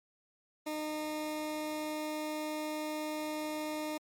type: tone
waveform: 20% pulse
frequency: 306.1 Hz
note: D#4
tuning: 28 cents flat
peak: -30 dBFS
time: 0.66-3.98 s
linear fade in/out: 10 ms
effects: MP3 96 kbps